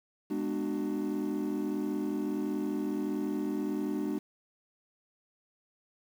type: chord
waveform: triangle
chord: G# half-diminished seventh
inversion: none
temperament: just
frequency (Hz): 207.7 / 249.2 / 299 / 373.8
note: G#3 / B3 / D4 / F#4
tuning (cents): 0 / +16 / +31 / +18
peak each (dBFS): -33 / -35 / -30 / -35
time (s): 0.3-4.19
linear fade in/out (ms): 10
effects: tanh soft clip ceiling -23 dBFS + 9-bit